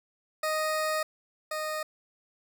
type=tone pair in turn; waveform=20% pulse; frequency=622.3 / 618.7 Hz; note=D#5 / D#5; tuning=0 / -10 cents; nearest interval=unison; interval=10 cents; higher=first; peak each=-22 / -26 dBFS; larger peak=first; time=0.43-1.03 / 1.51-1.83 s; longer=first; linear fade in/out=5 ms; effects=none